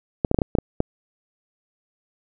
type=clicks; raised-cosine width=2 ms; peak=-5 dBFS; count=8; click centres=0.248 / 0.314 / 0.345 / 0.388 / 0.418 / 0.552 / 0.586 / 0.804 s; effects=none

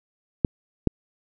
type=clicks; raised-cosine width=3 ms; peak=-5 dBFS; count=2; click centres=0.448 / 0.873 s; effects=none

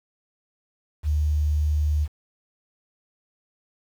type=tone with quantisation; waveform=sine; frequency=75.2 Hz; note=D2; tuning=42 cents sharp; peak=-19 dBFS; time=1.03-2.08 s; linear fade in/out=50 ms; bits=8; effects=none

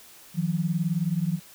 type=beating tone pair; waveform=sine; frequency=159.8 / 178.8 Hz; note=D#3 / F3; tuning=+47 / +41 cents; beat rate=19 Hz; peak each=-26 dBFS; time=0.34-1.4 s; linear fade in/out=50 ms; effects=white hiss -50 dBFS RMS until 1.54 s

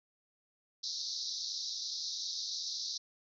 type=band-pass noise; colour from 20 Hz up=pink; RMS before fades=-39 dBFS; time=0.83-2.98 s; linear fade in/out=10 ms; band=3800 to 6000 Hz; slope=96 dB/octave; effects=none

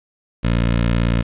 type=tone with notch filter; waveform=15% pulse; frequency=58 Hz; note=A#1; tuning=8 cents flat; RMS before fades=-17 dBFS; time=0.43-1.23 s; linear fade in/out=20 ms; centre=780 Hz; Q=1.5; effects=resampled to 8000 Hz + 8-bit

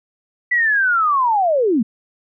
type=linear sweep; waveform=sine; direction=down; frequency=1985 to 200 Hz; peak=-13 dBFS; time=0.51-1.83 s; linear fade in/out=10 ms; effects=none

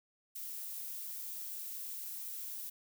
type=noise; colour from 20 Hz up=violet; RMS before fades=-43 dBFS; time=0.35-2.7 s; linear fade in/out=10 ms; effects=none

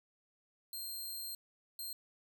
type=tone bursts at uneven times; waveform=10% pulse; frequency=4186 Hz; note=C8; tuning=in tune; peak=-34 dBFS; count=2; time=0.73-1.35 / 1.79-1.93 s; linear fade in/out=2 ms; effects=none

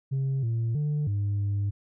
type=tone with pitch steps; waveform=sine; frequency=134.8 / 114.8 / 148.6 / 101.5 / 100.9 Hz; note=C#3 / A#2 / D3 / G#2 / G#2; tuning=-48 / -26 / +21 / -39 / -49 cents; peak=-22 dBFS; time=0.11-1.71 s; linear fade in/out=20 ms; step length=320 ms; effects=tanh soft clip ceiling -23 dBFS

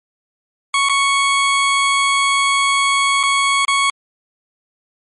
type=tone with dropouts; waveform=20% pulse; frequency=1108.7 Hz; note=C#6; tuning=in tune; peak=-8 dBFS; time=0.74-3.9 s; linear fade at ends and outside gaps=2 ms; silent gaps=0.888-0.895 / 3.231-3.235 / 3.651-3.68 s; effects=MP3 48 kbps

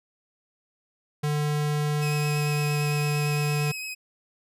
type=tone with pitch glide; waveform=square; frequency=148.7 to 147.76 Hz; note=D3 to D3; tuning=+22 to +11 cents; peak=-24 dBFS; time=1.23-3.72 s; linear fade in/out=10 ms; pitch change=-11 cents; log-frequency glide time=2.13-2.71 s
type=tone with vibrato; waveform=sawtooth; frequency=2541 Hz; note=D#7; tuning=36 cents sharp; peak=-29 dBFS; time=2.01-3.95 s; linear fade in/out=20 ms; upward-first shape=sine; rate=8.8 Hz; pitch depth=17 cents each way
effects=resampled to 32000 Hz

